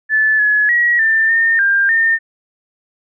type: tone with pitch steps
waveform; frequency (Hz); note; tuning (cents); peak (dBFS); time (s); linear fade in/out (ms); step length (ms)
sine; 1741 / 1698 / 1911 / 1786 / 1821 / 1596 / 1816; A6 / G#6 / A#6 / A6 / A#6 / G6 / A#6; -19 / +38 / +43 / +25 / -41 / +31 / -46; -10; 0.09-2.19; 50; 300
effects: none